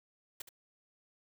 white noise with echo, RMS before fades -42 dBFS, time 0.4-0.42 s, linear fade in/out 5 ms, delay 71 ms, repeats 1, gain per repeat -11 dB, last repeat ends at 0.491 s, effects none

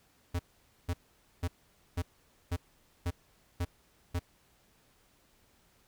square tone bursts, 87.31 Hz, F2, in tune, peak -30 dBFS, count 8, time 0.34-4.194 s, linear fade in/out 10 ms, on 53 ms, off 490 ms, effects pink hiss -67 dBFS RMS until 5.87 s

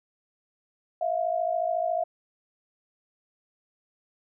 sine tone pair together, 650 / 704 Hz, E5 / F5, -24 / +14 cents, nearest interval minor second, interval 138 cents, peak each -27 dBFS, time 1.01-2.04 s, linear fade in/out 5 ms, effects none

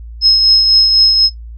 sine tone with tremolo, 5160 Hz, E8, 38 cents flat, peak -3 dBFS, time 0.21-1.3 s, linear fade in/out 50 ms, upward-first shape triangle, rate 4 Hz, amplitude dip 45%, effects noise-tail reverb RT60 0.1 s tail -17 dB re dry + added 57 Hz sine -27 dBFS peak until 1.57 s

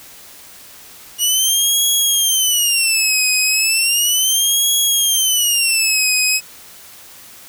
15% pulse tone with vibrato, 2891 Hz, F#7, 41 cents flat, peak -6 dBFS, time 1.18-6.41 s, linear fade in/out 50 ms, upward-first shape sine, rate 0.35 Hz, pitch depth 240 cents each way, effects white hiss -40 dBFS RMS until 7.48 s

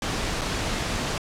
pink noise with dropouts, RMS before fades -27 dBFS, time 0.02-1.18 s, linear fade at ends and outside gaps 2 ms, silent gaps 0.412-0.416 s, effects low-pass 7000 Hz 12 dB/octave

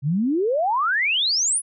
sine exponential sweep, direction up, 130.81 to 10548 Hz, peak -18 dBFS, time 0.02-1.62 s, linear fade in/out 50 ms, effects none

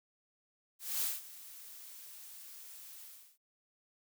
blue noise with ADSR envelope, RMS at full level -33 dBFS, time 0.79-3.38 s, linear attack 230 ms, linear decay 190 ms, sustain -18 dB, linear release 340 ms, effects none

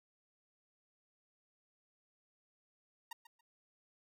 sawtooth tone with echo, 932.3 Hz, A#5, in tune, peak -39 dBFS, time 3.11-3.13 s, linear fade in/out 5 ms, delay 140 ms, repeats 2, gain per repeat -14 dB, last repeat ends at 3.41 s, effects none

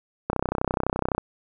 click train, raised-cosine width 1 ms, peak -9 dBFS, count 29, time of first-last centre 0.3-1.181 s, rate 31.8 Hz, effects none

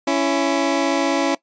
20% pulse tone pair together, 278.4 / 333.6 Hz, C#4 / E4, +8 / +21 cents, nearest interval minor third, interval 313 cents, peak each -14 / -16 dBFS, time 0.07-1.35 s, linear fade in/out 5 ms, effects noise-tail reverb RT60 0.1 s tail -20 dB re dry + resampled to 16000 Hz

